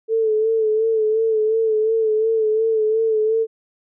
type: tone with vibrato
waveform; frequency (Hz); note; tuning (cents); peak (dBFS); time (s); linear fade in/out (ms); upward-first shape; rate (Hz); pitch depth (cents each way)
sine; 440; A4; 0; -15; 0.08-3.47; 50; sine; 2.8; 42
effects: none